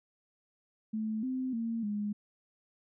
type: tone with pitch steps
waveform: sine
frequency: 218 / 258.3 / 228.8 / 207.4 Hz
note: A3 / C4 / A#3 / G#3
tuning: -16 / -22 / -32 / -2 cents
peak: -31 dBFS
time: 0.93-2.13 s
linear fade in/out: 10 ms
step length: 300 ms
effects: none